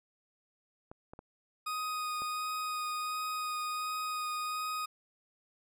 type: clicks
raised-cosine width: 1 ms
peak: -32 dBFS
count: 4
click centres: 0.915 / 1.135 / 1.191 / 2.22 s
type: tone with vibrato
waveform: 40% pulse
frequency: 1244.5 Hz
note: D#6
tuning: in tune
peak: -33 dBFS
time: 1.66-4.86 s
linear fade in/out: 10 ms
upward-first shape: sine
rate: 1.4 Hz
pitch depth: 11 cents each way
effects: none